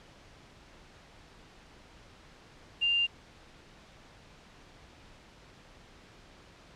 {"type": "tone with quantisation", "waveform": "sine", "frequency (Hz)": 2794, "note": "F7", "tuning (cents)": 0, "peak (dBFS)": -24, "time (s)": [2.81, 3.07], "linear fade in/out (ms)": 20, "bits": 8, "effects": ["pink hiss -55 dBFS RMS until 6.75 s", "low-pass 5000 Hz 12 dB/octave"]}